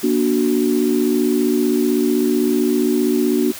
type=chord; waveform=sine; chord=Bb augmented; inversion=none; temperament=equal with one note detuned; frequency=238.1 / 293.7 / 370 Hz; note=Bb3 / D4 / F#4; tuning=+37 / 0 / 0 cents; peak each=-18 dBFS; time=0.03-3.52 s; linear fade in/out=10 ms; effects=tanh soft clip ceiling -4 dBFS + white hiss -33 dBFS RMS until 3.59 s